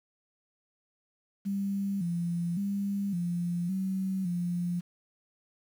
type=tone with pitch steps; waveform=sine; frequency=198 / 171.8 / 199.7 / 173.9 / 190.2 / 175.3 Hz; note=G3 / F3 / G3 / F3 / F#3 / F3; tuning=+18 / -28 / +32 / -7 / +48 / +7 cents; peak=-28 dBFS; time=1.45-4.81 s; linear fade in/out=20 ms; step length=560 ms; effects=9-bit